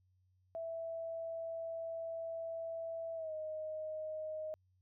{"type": "tone with pitch glide", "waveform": "sine", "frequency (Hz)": [659.3, 623], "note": ["E5", "D#5"], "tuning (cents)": [0, 2], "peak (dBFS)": -39, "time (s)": [0.55, 4.54], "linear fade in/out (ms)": 0, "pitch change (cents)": -98, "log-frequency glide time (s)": [3.15, 3.33], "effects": ["added 92 Hz sine -70 dBFS peak until 4.81 s"]}